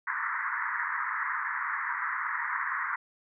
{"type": "band-pass noise", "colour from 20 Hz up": "white", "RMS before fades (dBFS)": -32, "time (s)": [0.07, 2.96], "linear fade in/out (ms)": 5, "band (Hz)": [940, 2000], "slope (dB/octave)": 96, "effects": []}